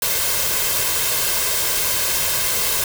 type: noise with comb filter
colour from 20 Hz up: white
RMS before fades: -20 dBFS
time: 0.02-2.84 s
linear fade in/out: 2 ms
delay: 1.9 ms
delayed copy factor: +0.55
effects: none